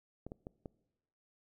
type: clicks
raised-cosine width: 2 ms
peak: -30 dBFS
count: 4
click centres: 0.266 / 0.319 / 0.469 / 0.658 s
effects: noise-tail reverb RT60 1.0 s tail -23 dB re dry